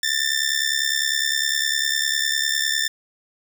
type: tone with amplitude modulation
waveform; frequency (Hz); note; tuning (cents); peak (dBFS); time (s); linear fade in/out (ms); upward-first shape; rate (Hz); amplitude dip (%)
15% pulse; 1783; A6; +22; -10; 0.03-2.88; 5; sine; 69.9; 75
effects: none